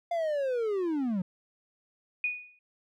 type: linear sweep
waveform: triangle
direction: down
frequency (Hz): 698.5 to 174.61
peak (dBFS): -25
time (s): 0.11-1.22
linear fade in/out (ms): 5
type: tone with exponential decay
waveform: sine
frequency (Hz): 2469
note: D#7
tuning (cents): -14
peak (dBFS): -24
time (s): 2.24-2.59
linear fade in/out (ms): 2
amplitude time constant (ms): 76
effects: none